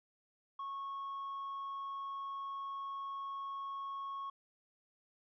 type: tone with tanh clipping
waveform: sine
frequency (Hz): 1100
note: C#6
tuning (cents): -14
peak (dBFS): -40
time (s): 0.59-4.3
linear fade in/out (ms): 5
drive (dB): 1
effects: none